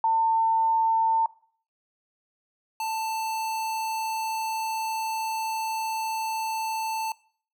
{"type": "tone pair in turn", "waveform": ["sine", "square"], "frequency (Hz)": [899, 886.1], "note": ["A5", "A5"], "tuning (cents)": [37, 12], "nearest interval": "unison", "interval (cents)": 25, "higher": "first", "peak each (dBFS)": [-19, -28], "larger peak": "first", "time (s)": [[0.04, 1.26], [2.8, 7.12]], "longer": "second", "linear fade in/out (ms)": 2, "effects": ["noise-tail reverb RT60 0.5 s tail -21 dB re dry"]}